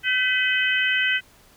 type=harmonic tone with a mistuned harmonic; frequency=510 Hz; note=C5; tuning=44 cents flat; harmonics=3 / 4 / 5 / 6; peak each=-23 / -24 / -25 / -26 dBFS; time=0.03-1.21 s; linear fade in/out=50 ms; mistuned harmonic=4; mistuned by=-41 cents; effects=pink hiss -54 dBFS RMS until 1.56 s